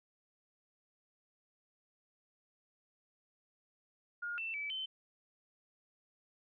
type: tone with pitch steps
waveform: sine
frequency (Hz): 1423 / 2673 / 2302 / 3072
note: F6 / E7 / D7 / G7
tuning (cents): +32 / +23 / -35 / -36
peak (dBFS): -37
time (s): 4.22-4.86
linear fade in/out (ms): 10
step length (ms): 160
effects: none